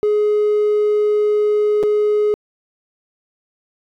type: tone with dropouts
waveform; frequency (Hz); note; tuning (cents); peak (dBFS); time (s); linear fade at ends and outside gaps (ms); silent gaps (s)
triangle; 419.9; G#4; +19; -10; 0.03-2.34; 0; 1.829-1.835
effects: tanh soft clip ceiling -8 dBFS